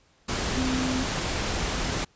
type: tone in noise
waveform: sine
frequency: 257.4 Hz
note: C4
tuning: 28 cents flat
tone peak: -26 dBFS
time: 0.57-1.04 s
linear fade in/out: 10 ms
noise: pink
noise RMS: -28 dBFS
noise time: 0.28-2.05 s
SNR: -1 dB
effects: pink hiss -62 dBFS RMS until 2.15 s + resampled to 16000 Hz